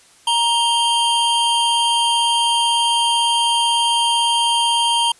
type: tone pair together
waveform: square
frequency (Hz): 937 / 3159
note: A#5 / G7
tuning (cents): +9 / +13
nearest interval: octave + major sixth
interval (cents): 2104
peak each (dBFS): -18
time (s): 0.27-5.12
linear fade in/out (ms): 5
effects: white hiss -50 dBFS RMS until 5.19 s + resampled to 24000 Hz